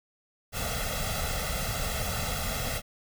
pink noise with comb filter, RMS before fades -31 dBFS, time 0.52-2.82 s, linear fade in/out 50 ms, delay 1.5 ms, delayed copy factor +0.95, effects none

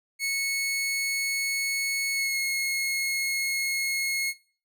sawtooth tone with pitch glide, 2200 to 2167 Hz, C#7 to C#7, -14 to -40 cents, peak -22 dBFS, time 0.19-4.34 s, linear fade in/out 50 ms, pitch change -26 cents, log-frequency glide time 2.13-2.37 s, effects noise-tail reverb RT60 0.4 s tail -18 dB re dry

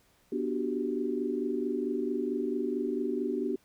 sine chord, G major seventh, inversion first, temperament just, 245 / 294 / 367.5 / 392 Hz, B3 / D4 / F#4 / G4, -14 / +2 / -12 / 0 cents, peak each -34 dBFS, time 0.32-3.56 s, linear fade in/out 5 ms, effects pink hiss -66 dBFS RMS until 3.64 s

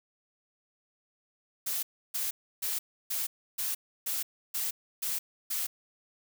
blue noise bursts, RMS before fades -32 dBFS, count 9, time 1.66-5.67 s, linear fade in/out 10 ms, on 170 ms, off 310 ms, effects none

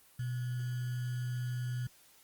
sine tone with sample-and-hold, 123.8 Hz, B2, 5 cents sharp, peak -33 dBFS, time 0.19-1.87 s, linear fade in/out 5 ms, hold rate 1575 Hz, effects white hiss -62 dBFS RMS until 2.23 s + Opus 24 kbps

